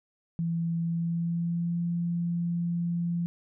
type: tone with pitch glide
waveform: sine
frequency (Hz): 167.3 to 171.51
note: E3 to F3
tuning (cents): +26 to -31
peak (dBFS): -26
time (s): 0.39-3.26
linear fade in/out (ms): 0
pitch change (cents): +43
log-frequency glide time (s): 0.82-1.81
effects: none